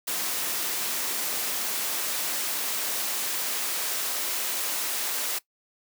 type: noise with high-pass filter sweep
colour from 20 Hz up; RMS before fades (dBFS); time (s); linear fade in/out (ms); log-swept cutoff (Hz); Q
white; -29; 0.07-5.39; 10; 210 to 380; 0.73
effects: noise-tail reverb RT60 0.1 s tail -19 dB re dry